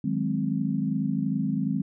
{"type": "chord", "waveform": "sine", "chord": "Ab dominant seventh", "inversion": "second", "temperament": "equal", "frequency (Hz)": [155.56, 185, 207.7, 261.6], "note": ["Eb3", "Gb3", "Ab3", "C4"], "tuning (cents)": [0, 0, 0, 0], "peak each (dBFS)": [-30, -31, -28, -29], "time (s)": [0.04, 1.82], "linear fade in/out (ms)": 5, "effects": []}